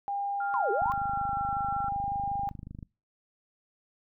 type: tone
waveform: sine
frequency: 803 Hz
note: G5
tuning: 41 cents sharp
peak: -29 dBFS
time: 0.08-2.49 s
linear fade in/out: 0 ms
type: tone with pitch glide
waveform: sine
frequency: 1396.9 to 1357.1 Hz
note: F6 to E6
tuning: 0 to +50 cents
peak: -34 dBFS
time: 0.4-1.89 s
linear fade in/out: 5 ms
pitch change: -50 cents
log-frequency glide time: 0.69-1.37 s
type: linear two-way sweep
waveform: sine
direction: down then up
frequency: 1100 to 370 to 1100 Hz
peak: -27 dBFS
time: 0.54-0.92 s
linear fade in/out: 0 ms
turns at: 0.71 s
type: click train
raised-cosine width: 5 ms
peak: -29 dBFS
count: 52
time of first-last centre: 0.82-2.828 s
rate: 25.4 Hz
effects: noise-tail reverb RT60 0.3 s tail -25 dB re dry